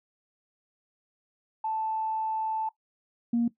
sine tone pair in turn, 879 / 235.3 Hz, A5 / A#3, -2 / +16 cents, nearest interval octave + major seventh, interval 2282 cents, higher first, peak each -27 / -21 dBFS, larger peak second, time 1.64-2.69 / 3.33-3.48 s, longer first, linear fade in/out 5 ms, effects noise-tail reverb RT60 0.1 s tail -17 dB re dry + tanh soft clip ceiling -18 dBFS

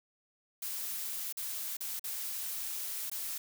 blue noise with dropouts, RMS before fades -38 dBFS, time 0.62-3.38 s, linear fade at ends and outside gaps 5 ms, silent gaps 1.326-1.37 / 1.769-1.805 / 1.995-2.04 / 3.099-3.115 s, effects none

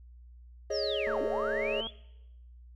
triangle chord, Ab suspended fourth, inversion none, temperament just, 415.3 / 553.7 / 623 Hz, Ab4 / Db5 / Eb5, 0 / -2 / +2 cents, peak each -32 dBFS, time 0.7-1.81 s, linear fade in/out 5 ms
sine linear two-way sweep, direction down then up, 5890 to 233.1 to 3471 Hz, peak -34 dBFS, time 0.71-1.91 s, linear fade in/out 50 ms, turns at 1.22 s
click train, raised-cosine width 1 ms, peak -30 dBFS, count 181, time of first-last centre 1.07-1.87 s, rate 225 Hz
effects noise-tail reverb RT60 0.9 s tail -21 dB re dry + added 60 Hz sine -49 dBFS peak until 2.75 s

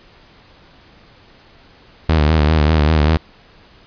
sawtooth tone with vibrato, 77 Hz, D#2, 17 cents flat, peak -7 dBFS, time 2.09-3.17 s, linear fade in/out 0 ms, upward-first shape sine, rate 5.1 Hz, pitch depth 77 cents each way, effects pink hiss -47 dBFS RMS until 3.86 s + resampled to 11025 Hz

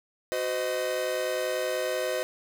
45% pulse chord, C diminished, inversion second, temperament equal with one note detuned, 370 / 511.9 / 622.3 Hz, Gb4 / C5 / Eb5, 0 / -38 / 0 cents, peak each -35 / -30 / -31 dBFS, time 0.32-2.23 s, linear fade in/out 0 ms, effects none

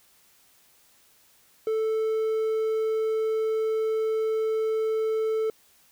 triangle tone, 440 Hz, A4, in tune, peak -21 dBFS, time 1.67-5.5 s, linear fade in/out 2 ms, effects white hiss -60 dBFS RMS until 5.91 s

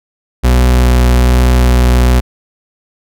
40% pulse tone with vibrato, 61.8 Hz, B1, 2 cents sharp, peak -5 dBFS, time 0.43-2.21 s, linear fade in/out 20 ms, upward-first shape triangle, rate 1.2 Hz, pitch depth 11 cents each way, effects none

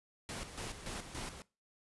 pink noise with tremolo, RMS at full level -42 dBFS, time 0.29-1.42 s, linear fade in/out 0 ms, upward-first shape square, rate 3.5 Hz, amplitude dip 60%, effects noise-tail reverb RT60 0.3 s tail -21 dB re dry + resampled to 24000 Hz

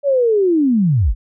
sine linear sweep, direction down, 579 to 33.2 Hz, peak -11 dBFS, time 0.03-1.15 s, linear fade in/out 50 ms, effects none

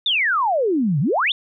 sine exponential two-way sweep, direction down then up, 3729 to 130.81 to 3729 Hz, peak -16 dBFS, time 0.06-1.32 s, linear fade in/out 2 ms, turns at 1 s, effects none

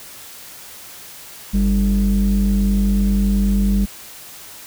sine tone pair together, 49.28 / 198.3 Hz, G1 / G3, +10 / +20 cents, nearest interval 2 octaves, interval 2410 cents, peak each -14 dBFS, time 1.53-3.86 s, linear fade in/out 20 ms, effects tanh soft clip ceiling -10 dBFS + white hiss -38 dBFS RMS until 4.66 s

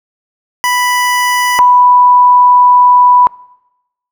25% pulse / sine tone pair in turn, 987.8 / 987.8 Hz, B5 / B5, 0 / 0 cents, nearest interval unison, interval 0 cents, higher neither, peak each -6 / -3 dBFS, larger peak second, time 0.64-1.59 / 1.59-3.27 s, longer second, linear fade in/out 0 ms, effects noise-tail reverb RT60 0.9 s tail -23 dB re dry

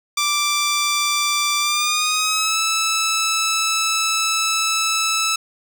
10% pulse tone with pitch glide, 1174.7 to 1311 Hz, D6 to E6, 0 to -10 cents, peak -9 dBFS, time 0.17-5.36 s, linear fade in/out 5 ms, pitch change +190 cents, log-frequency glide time 1.6-2.59 s, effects none

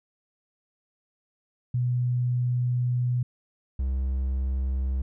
sine / triangle tone pair in turn, 123.47 / 65.61 Hz, B2 / C2, 0 / +5 cents, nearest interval major seventh, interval 1095 cents, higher first, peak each -22 dBFS, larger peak neither, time 1.74-3.23 / 3.79-5.02 s, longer first, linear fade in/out 5 ms, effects none

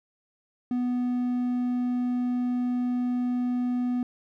triangle tone, 246.9 Hz, B3, in tune, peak -22 dBFS, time 0.71-4.03 s, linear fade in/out 2 ms, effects none

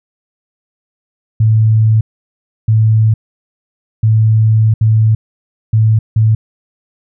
sine tone bursts at uneven times, 110 Hz, A2, in tune, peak -6 dBFS, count 6, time 1.4-2.01 / 2.68-3.14 / 4.03-4.74 / 4.81-5.15 / 5.73-5.99 / 6.16-6.35 s, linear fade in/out 5 ms, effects none

